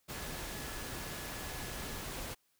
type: tone in noise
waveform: sine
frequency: 1700 Hz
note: G#6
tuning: 40 cents sharp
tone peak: -53 dBFS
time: 0.13-2.04 s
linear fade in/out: 20 ms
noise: pink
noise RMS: -42 dBFS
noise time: 0.08-2.35 s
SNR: -14 dB
effects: white hiss -75 dBFS RMS until 2.59 s